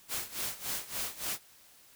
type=noise with tremolo; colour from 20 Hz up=white; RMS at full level=-34 dBFS; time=0.08-1.39 s; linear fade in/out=50 ms; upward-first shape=sine; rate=3.5 Hz; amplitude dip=85%; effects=white hiss -59 dBFS RMS until 1.95 s